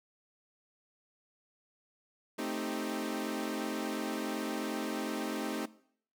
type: chord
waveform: sawtooth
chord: A half-diminished seventh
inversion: none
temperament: equal with one note detuned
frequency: 220 / 262.8 / 311.1 / 392 Hz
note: A3 / C4 / Eb4 / G4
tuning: 0 / +8 / 0 / 0 cents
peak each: -36 / -35 / -35 / -38 dBFS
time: 2.38-5.66 s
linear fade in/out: 10 ms
effects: noise-tail reverb RT60 0.6 s tail -19 dB re dry